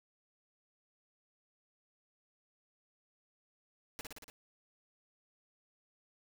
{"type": "noise with echo", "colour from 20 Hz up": "pink", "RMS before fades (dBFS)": -44, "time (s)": [3.99, 4.01], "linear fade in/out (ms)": 0, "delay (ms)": 58, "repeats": 5, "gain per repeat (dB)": -2, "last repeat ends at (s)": 4.3, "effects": []}